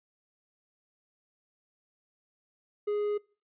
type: tone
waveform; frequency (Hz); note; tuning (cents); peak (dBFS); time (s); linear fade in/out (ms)
triangle; 415.3; G#4; 0; -25; 2.87-3.18; 10
effects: noise-tail reverb RT60 0.4 s tail -25 dB re dry + resampled to 8000 Hz